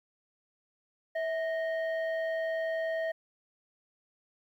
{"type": "tone pair together", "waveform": "sine", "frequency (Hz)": [649.7, 1859], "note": ["E5", "A#6"], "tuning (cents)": [-25, -5], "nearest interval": "octave + tritone", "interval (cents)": 1820, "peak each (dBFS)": [-28, -35], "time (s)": [1.15, 3.12], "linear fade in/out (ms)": 10, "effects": ["tanh soft clip ceiling -27 dBFS", "11-bit"]}